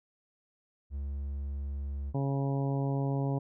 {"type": "tone", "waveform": "triangle", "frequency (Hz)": 70, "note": "C#2", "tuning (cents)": 18, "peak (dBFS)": -31, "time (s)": [0.9, 2.14], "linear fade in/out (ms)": 50}
{"type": "harmonic tone", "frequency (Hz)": 137.9, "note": "C#3", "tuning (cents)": -9, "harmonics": [1, 2, 3, 4, 5, 6, 7], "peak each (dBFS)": [-29, -35, -39, -41, -43, -45, -46], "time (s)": [2.14, 3.39], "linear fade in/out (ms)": 10}
{"effects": []}